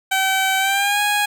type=tone with pitch glide; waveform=15% pulse; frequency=767 to 826.8 Hz; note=G5 to G#5; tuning=-38 to -8 cents; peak=-10 dBFS; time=0.11-1.26 s; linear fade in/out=10 ms; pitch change=+130 cents; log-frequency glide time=0.59-1 s; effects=none

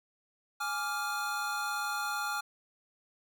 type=chord; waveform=square; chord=D diminished; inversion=second; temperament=equal; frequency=830.6 / 1174.7 / 1396.9 Hz; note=Ab5 / D6 / F6; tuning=0 / 0 / 0 cents; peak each=-38 / -40 / -35 dBFS; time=0.6-2.41 s; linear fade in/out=10 ms; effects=none

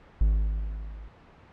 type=tone with level ramp; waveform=triangle; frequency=52.3 Hz; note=G#1; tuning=13 cents sharp; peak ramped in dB=-15 to -38 dBFS; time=0.21-1.08 s; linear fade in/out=0 ms; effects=pink hiss -53 dBFS RMS until 1.52 s + low-pass 2000 Hz 12 dB/octave

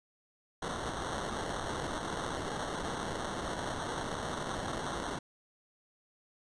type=noise with sample-and-hold; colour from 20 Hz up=white; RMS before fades=-37 dBFS; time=0.62-5.19 s; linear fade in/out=5 ms; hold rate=2450 Hz; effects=resampled to 22050 Hz

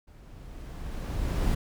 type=noise with level ramp; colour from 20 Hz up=brown; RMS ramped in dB=-51 to -24 dBFS; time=0.07-1.55 s; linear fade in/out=10 ms; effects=none

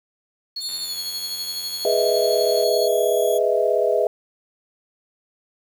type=tone with tremolo; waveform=sine; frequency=4345 Hz; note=C#8; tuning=35 cents flat; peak=-25 dBFS; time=0.56-2.88 s; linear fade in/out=5 ms; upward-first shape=sine; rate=12 Hz; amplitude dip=55%
type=tone with pitch glide; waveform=5% pulse; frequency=3605 to 3344 Hz; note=A7 to G#7; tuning=+41 to +11 cents; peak=-24 dBFS; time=0.6-3.39 s; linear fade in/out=20 ms; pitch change=-130 cents; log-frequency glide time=0.83-0.99 s
type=click train; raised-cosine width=0.2 ms; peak=-26 dBFS; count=175; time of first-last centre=0.69-2.634 s; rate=89.5 Hz
type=chord; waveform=sine; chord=E major seventh; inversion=first; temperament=equal; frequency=415.3 / 493.9 / 622.3 / 659.3 Hz; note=G#4 / B4 / D#5 / E5; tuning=0 / 0 / 0 / 0 cents; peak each=-22 dBFS; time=1.85-4.07 s; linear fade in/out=2 ms
effects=8-bit

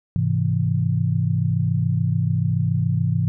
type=chord; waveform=sine; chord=Ab augmented; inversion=none; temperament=equal; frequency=103.83 / 130.81 / 164.81 Hz; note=Ab2 / C3 / E3; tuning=0 / 0 / 0 cents; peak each=-22 dBFS; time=0.16-3.28 s; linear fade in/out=0 ms; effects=none

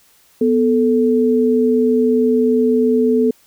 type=tone pair together; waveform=sine; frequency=246.9 / 438.5 Hz; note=B3 / A4; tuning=0 / -6 cents; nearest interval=minor seventh; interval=994 cents; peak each=-14 dBFS; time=0.41-3.31 s; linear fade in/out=5 ms; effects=white hiss -53 dBFS RMS until 3.46 s

